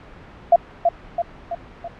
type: tone with echo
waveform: sine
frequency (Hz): 684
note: F5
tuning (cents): -36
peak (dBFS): -7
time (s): 0.52-0.56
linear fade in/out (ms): 5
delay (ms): 330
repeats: 4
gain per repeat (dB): -5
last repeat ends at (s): 1.88
effects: pink hiss -42 dBFS RMS until 1.99 s + low-pass 2000 Hz 12 dB/octave